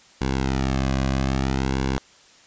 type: tone with flanger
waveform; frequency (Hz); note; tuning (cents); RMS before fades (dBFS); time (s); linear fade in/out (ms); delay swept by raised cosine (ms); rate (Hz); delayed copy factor
sawtooth; 66.4; C2; +26; -23; 0.21-1.98; 0; 1.6 to 2.23; 0.61; -0.8
effects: white hiss -52 dBFS RMS until 2.46 s + resampled to 16000 Hz